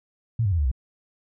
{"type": "tone with pitch steps", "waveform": "sine", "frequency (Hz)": [114.7, 98.71, 84.94, 73.1, 62.9], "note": ["A#2", "G2", "F2", "D2", "B1"], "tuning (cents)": [-28, 13, -48, -7, 32], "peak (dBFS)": -19, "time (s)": [0.39, 0.715], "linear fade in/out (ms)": 5, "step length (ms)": 65, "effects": []}